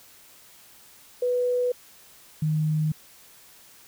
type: tone pair in turn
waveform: sine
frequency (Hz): 493.9 / 154.63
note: B4 / D#3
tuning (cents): 0 / -10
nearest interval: octave + minor sixth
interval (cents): 2010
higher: first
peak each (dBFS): -21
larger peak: neither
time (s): 1.22-1.72 / 2.42-2.92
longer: neither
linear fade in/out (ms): 5
effects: white hiss -52 dBFS RMS until 3.87 s